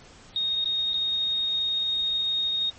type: tone with dropouts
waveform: sine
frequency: 3720 Hz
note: A#7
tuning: 4 cents flat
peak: -23 dBFS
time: 0.36-2.7 s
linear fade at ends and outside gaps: 1 ms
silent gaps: 0.647-0.657 / 0.934-0.941 s
effects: pink hiss -50 dBFS RMS until 2.78 s + MP3 32 kbps